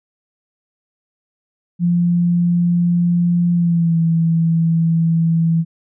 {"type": "tone with pitch glide", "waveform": "sine", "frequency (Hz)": [173.7, 164.81], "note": ["F3", "E3"], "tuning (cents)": [-9, 0], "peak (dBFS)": -12, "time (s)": [1.79, 5.65], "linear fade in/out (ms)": 50, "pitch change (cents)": -91, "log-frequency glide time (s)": [3.53, 3.98], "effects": []}